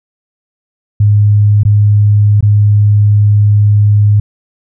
sine tone with dropouts, 103.83 Hz, G#2, in tune, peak -4 dBFS, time 1-4.2 s, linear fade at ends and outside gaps 5 ms, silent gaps 1.634-1.651 / 2.408-2.426 s, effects none

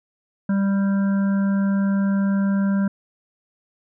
harmonic tone, 197 Hz, G3, 9 cents sharp, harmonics 1 / 3 / 5 / 7 / 8, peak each -17 / -34 / -39 / -38 / -37 dBFS, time 0.49-2.88 s, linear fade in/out 5 ms, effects none

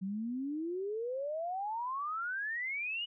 sine exponential sweep, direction up, 185 to 2960 Hz, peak -34 dBFS, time 0.01-3.06 s, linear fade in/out 20 ms, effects none

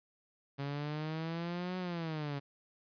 sawtooth exponential two-way sweep, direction up then down, 138.59 to 185 to 138.59 Hz, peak -32 dBFS, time 0.58-2.4 s, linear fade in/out 20 ms, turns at 1.78 s, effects resampled to 11025 Hz + 12-bit

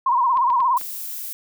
sine tone with vibrato, 1005 Hz, B5, 30 cents sharp, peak -15 dBFS, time 0.06-0.78 s, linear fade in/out 5 ms, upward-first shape sine, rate 17 Hz, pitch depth 120 cents each way
clicks, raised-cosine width 0.3 ms, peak -22 dBFS, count 4, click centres 0.372 / 0.502 / 0.604 / 0.813 s
violet noise, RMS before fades -31 dBFS, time 0.77-1.33 s, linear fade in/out 0 ms
effects none

